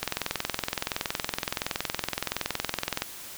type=click train; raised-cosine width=0.2 ms; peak=-9 dBFS; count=65; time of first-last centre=0.03-3.021 s; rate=21.4 Hz; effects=white hiss -42 dBFS RMS until 3.37 s